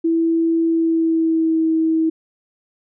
sine tone with pitch glide, 329.6 to 321.7 Hz, E4 to E4, 0 to -42 cents, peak -14 dBFS, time 0.04-2.1 s, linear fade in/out 10 ms, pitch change -42 cents, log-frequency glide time 0.66-1.65 s, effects none

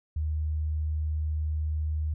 sine tone, 77 Hz, D#2, 17 cents flat, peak -26 dBFS, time 0.16-2.14 s, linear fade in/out 5 ms, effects none

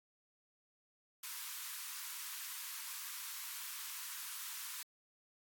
white high-pass noise, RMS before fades -45 dBFS, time 1.23-4.83 s, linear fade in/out 5 ms, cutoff 920 Hz, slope 96 dB/octave, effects AAC 64 kbps

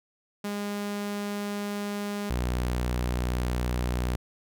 sawtooth tone pair in turn, 204.4 / 61.3 Hz, G#3 / B1, -27 / -12 cents, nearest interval octave + major sixth, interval 2085 cents, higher first, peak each -26 / -22 dBFS, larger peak second, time 0.44-2.3 / 2.3-4.16 s, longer neither, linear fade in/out 5 ms, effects none

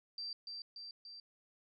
sine tone with echo, 4693 Hz, D8, 2 cents flat, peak -40 dBFS, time 0.18-0.33 s, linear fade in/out 2 ms, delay 290 ms, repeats 3, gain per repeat -3 dB, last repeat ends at 1.2 s, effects none

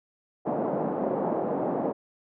white band-pass noise, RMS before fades -28 dBFS, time 0.45-1.93 s, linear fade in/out 20 ms, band 170 to 730 Hz, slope 24 dB/octave, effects none

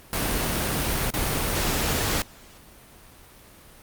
pink noise with dropouts, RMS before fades -25 dBFS, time 0.13-2.22 s, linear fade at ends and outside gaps 1 ms, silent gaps 1.104-1.138 s, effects pink hiss -49 dBFS RMS until 3.82 s + Opus 32 kbps

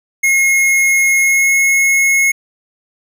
square tone with pitch glide, 2159 to 2173 Hz, C#7 to C#7, -46 to -35 cents, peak -10 dBFS, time 0.23-2.32 s, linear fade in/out 10 ms, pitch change +11 cents, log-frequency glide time 1.18-1.53 s, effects none

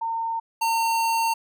sine / square tone pair in turn, 911 / 911 Hz, A#5 / A#5, -40 / -40 cents, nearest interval unison, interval 0 cents, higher neither, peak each -24 / -21 dBFS, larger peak second, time 0.01-0.4 / 0.61-1.34 s, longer second, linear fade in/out 10 ms, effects none

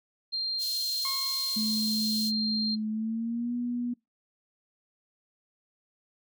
sine tone, 4186 Hz, C8, in tune, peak -28 dBFS, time 0.32-2.76 s, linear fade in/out 20 ms
pink high-pass noise, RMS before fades -38 dBFS, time 0.58-2.32 s, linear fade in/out 50 ms, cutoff 3400 Hz, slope 48 dB/octave
sawtooth tone with exponential decay, 1082 Hz, C#6, 42 cents flat, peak -30 dBFS, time 1.05-2.25 s, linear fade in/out 1 ms, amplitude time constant 260 ms
sine tone with pitch glide, 215.9 to 242.3 Hz, A3 to B3, -33 to -33 cents, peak -28 dBFS, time 1.56-3.94 s, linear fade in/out 10 ms, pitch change +200 cents, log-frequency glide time 2.9-3.54 s
effects noise-tail reverb RT60 0.2 s tail -24 dB re dry

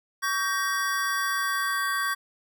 square chord, G diminished, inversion second, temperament just, 1128.9 / 1568 / 1881.6 Hz, Db6 / G6 / Bb6, +31 / 0 / +16 cents, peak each -29 / -29 / -33 dBFS, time 0.22-2.15 s, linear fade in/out 20 ms, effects none

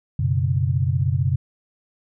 sine chord, F# suspended fourth, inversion none, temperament equal with one note detuned, 92.5 / 123.47 / 139.15 Hz, F#2 / B2 / C#3, 0 / 0 / +7 cents, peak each -22 dBFS, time 0.19-1.36 s, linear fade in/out 5 ms, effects none

